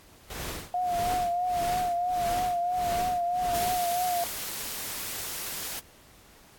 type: noise with tremolo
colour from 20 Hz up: pink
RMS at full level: -35 dBFS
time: 0.3-3.79 s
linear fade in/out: 2 ms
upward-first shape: sine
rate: 1.6 Hz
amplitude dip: 100%
type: tone with vibrato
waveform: sine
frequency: 711 Hz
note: F5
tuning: 31 cents sharp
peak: -25 dBFS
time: 0.74-4.24 s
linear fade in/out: 2 ms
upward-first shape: triangle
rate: 3.1 Hz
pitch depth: 50 cents each way
type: noise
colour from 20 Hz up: white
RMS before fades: -35 dBFS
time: 3.54-5.8 s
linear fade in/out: 10 ms
effects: pink hiss -55 dBFS RMS until 6.58 s + AAC 64 kbps